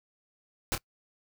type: noise with echo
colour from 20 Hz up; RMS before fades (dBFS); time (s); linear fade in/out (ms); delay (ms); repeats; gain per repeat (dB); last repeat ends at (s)
pink; -29; 0.72-0.75; 0; 28; 1; -9; 0.778
effects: noise-tail reverb RT60 0.1 s tail -23 dB re dry